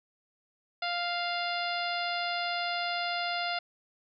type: harmonic tone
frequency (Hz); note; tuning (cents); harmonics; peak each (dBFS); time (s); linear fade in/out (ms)
698.5; F5; 0; 1 / 2 / 3 / 4 / 5 / 6 / 7; -33 / -36 / -38 / -39 / -40 / -41 / -41; 0.82-3.59; 5
effects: none